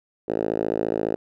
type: tone with band-pass filter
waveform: 5% pulse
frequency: 54.6 Hz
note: A1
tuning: 13 cents flat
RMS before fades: -25 dBFS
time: 0.28-1.16 s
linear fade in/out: 10 ms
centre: 420 Hz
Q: 1.9
effects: none